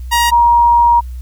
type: tone pair in turn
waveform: sawtooth / sine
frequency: 947 / 947 Hz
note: A#5 / A#5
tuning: +27 / +27 cents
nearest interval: unison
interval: 0 cents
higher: neither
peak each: -6 dBFS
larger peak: neither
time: 0.11-0.31 / 0.31-1.01 s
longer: second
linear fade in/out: 20 ms
effects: added 62 Hz sine -23 dBFS peak until 1.21 s + white hiss -51 dBFS RMS until 1.21 s